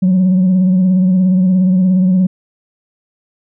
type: tone with vibrato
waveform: sine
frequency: 185 Hz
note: F#3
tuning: in tune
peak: -6 dBFS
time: 0.02-2.27 s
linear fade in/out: 10 ms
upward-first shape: sine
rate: 17 Hz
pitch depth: 46 cents each way
effects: tanh soft clip ceiling -6 dBFS